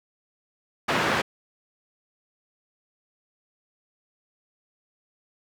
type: band-pass noise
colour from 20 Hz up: white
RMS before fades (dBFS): -24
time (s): 0.88-1.22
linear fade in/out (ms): 10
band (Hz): 130 to 1800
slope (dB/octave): 12
effects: none